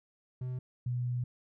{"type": "tone pair in turn", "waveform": ["triangle", "sine"], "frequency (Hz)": [126.7, 123.02], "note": ["B2", "B2"], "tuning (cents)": [45, -6], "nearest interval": "minor second", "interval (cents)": 51, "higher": "first", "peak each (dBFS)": [-32, -30], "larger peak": "second", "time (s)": [[0.41, 0.59], [0.86, 1.24]], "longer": "second", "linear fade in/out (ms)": 5, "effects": []}